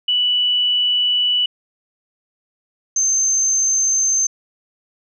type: tone pair in turn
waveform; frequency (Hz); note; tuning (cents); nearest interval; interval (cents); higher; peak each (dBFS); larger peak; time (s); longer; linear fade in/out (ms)
sine; 2960 / 6272; F#7 / G8; 0 / 0; octave + minor second; 1300; second; -14; neither; 0.08-1.46 / 2.96-4.27; first; 5
effects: none